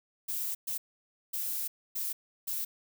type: noise bursts at uneven times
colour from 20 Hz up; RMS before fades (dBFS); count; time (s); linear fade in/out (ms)
violet; -34; 5; 0.28-0.55 / 0.67-0.78 / 1.33-1.68 / 1.95-2.13 / 2.47-2.65; 10
effects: none